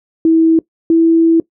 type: tone pair in turn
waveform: sine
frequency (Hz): 324.9 / 329.2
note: E4 / E4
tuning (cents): -25 / -2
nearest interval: unison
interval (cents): 23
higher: second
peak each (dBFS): -6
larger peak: neither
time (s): 0.25-0.59 / 0.9-1.4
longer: second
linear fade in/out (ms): 2
effects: noise-tail reverb RT60 0.1 s tail -20 dB re dry